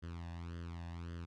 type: tone with flanger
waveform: sawtooth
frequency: 85 Hz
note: F2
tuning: 46 cents flat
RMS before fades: -45 dBFS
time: 0.02-1.26 s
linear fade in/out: 20 ms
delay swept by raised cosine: 0.63 to 1.14 ms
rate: 1.8 Hz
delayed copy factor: +0.8
effects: low-pass 5000 Hz 12 dB/octave